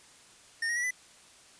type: tone with pitch steps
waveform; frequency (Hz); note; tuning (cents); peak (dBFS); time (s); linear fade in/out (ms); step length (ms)
square; 1829 / 1883.7 / 1940 / 1998; A#6 / A#6 / B6 / B6; -33 / +18 / -31 / +20; -29; 0.62-0.908; 5; 72
effects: white hiss -56 dBFS RMS until 1.59 s + resampled to 22050 Hz